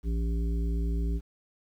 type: harmonic tone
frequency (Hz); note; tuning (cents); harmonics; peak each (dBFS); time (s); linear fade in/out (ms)
56.8; A#1; -44; 1 / 3 / 5 / 7; -26 / -36 / -40 / -43; 0.03-1.21; 50
effects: 10-bit